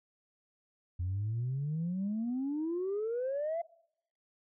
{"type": "exponential sweep", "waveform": "sine", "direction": "up", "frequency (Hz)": [86.1, 692], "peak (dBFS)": -30, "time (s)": [0.99, 3.62], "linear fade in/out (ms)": 10, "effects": ["noise-tail reverb RT60 0.7 s tail -22 dB re dry", "tanh soft clip ceiling -28 dBFS"]}